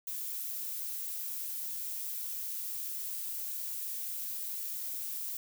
violet noise, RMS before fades -38 dBFS, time 0.07-5.37 s, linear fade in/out 2 ms, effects none

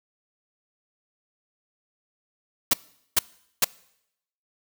white noise bursts, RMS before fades -18 dBFS, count 3, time 2.71-3.645 s, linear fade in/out 5 ms, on 25 ms, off 430 ms, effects noise-tail reverb RT60 0.8 s tail -23 dB re dry

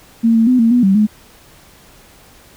sine tone with pitch steps, 228.7 / 225.8 / 252.6 / 228.3 / 245 / 193.4 / 212.4 Hz, A#3 / A3 / B3 / A#3 / B3 / G3 / G#3, -33 / +45 / +39 / -36 / -14 / -23 / +39 cents, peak -8 dBFS, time 0.23-1.07 s, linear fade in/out 20 ms, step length 120 ms, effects pink hiss -45 dBFS RMS until 2.56 s

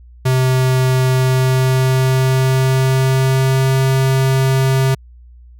square tone with pitch glide, 129.5 to 132.83 Hz, C3 to C3, -17 to +26 cents, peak -12 dBFS, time 0.25-4.95 s, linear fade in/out 10 ms, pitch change +43 cents, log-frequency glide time 1.08-3.78 s, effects added 60 Hz sine -38 dBFS peak until 5.59 s

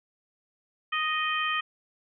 harmonic tone, 622.3 Hz, D#5, in tune, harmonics 2 / 3 / 4 / 5, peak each -29 / -31 / -32 / -33 dBFS, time 0.92-1.61 s, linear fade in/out 10 ms, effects none

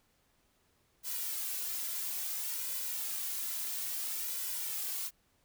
blue noise with flanger, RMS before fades -37 dBFS, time 1.03-5.11 s, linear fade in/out 50 ms, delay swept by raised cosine 2 to 2.97 ms, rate 0.59 Hz, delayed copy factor +0.65, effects pink hiss -72 dBFS RMS until 5.44 s

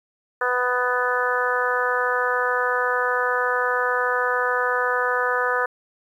harmonic tone, 248.5 Hz, B3, 11 cents sharp, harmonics 2 / 3 / 4 / 5 / 6 / 7, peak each -25 / -31 / -27 / -26 / -25 / -27 dBFS, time 0.41-5.66 s, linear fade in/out 5 ms, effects 9-bit

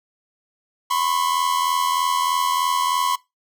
45% pulse tone pair together, 999.8 / 1083 Hz, B5 / C#6, +21 / -41 cents, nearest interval minor second, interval 138 cents, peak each -22 dBFS, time 0.9-3.16 s, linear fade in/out 10 ms, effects noise-tail reverb RT60 0.2 s tail -20 dB re dry

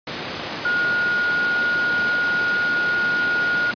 sine tone in noise, 1437 Hz, F6, 49 cents sharp, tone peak -18 dBFS, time 0.65-3.71 s, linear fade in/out 2 ms, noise pink, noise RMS -27 dBFS, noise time 0.07-3.74 s, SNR +6 dB, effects high-pass 200 Hz 12 dB/octave + resampled to 11025 Hz

